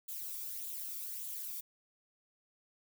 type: noise with flanger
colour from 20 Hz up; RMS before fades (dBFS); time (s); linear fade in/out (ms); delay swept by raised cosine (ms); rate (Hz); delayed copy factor
violet; -42; 0.08-1.61; 10; 0.27 to 0.88; 1.7; +0.5
effects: none